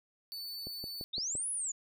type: tone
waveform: 45% pulse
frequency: 4496 Hz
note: C#8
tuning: 24 cents sharp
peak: -39 dBFS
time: 0.32-1.04 s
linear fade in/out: 0 ms
type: click train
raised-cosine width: 2 ms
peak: -31 dBFS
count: 5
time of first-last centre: 0.67-1.353 s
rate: 5.86 Hz
type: linear two-way sweep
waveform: sine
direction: up then down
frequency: 3537 to 10548 to 6760 Hz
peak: -33 dBFS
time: 1.13-1.72 s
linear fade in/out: 10 ms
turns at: 1.5 s
effects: none